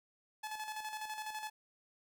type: tone with tremolo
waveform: sawtooth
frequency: 860 Hz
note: A5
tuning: 40 cents flat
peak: -35 dBFS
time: 0.43-1.5 s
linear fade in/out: 10 ms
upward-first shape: square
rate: 12 Hz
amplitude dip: 50%
effects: none